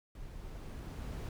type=noise with level ramp; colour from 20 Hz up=brown; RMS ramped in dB=-48 to -39 dBFS; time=0.15-1.29 s; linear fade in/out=2 ms; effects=none